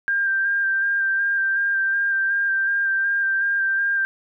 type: tone with vibrato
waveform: sine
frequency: 1588 Hz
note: G6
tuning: 22 cents sharp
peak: -18 dBFS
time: 0.08-4.05 s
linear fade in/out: 0 ms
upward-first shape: square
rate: 2.7 Hz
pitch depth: 16 cents each way
effects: none